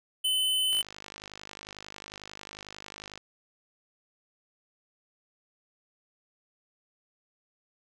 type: tone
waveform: square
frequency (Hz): 3032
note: F#7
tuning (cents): +42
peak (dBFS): -25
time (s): 0.24-0.82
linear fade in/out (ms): 10
type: click train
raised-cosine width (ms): 0.2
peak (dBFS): -24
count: 126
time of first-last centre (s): 0.73-3.176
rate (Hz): 51.1
effects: none